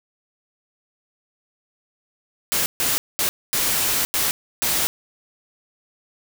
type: noise bursts at uneven times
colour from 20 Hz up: white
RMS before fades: -21 dBFS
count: 6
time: 2.52-2.66 / 2.8-2.98 / 3.19-3.29 / 3.53-4.05 / 4.14-4.31 / 4.62-4.87 s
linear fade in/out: 0 ms
effects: none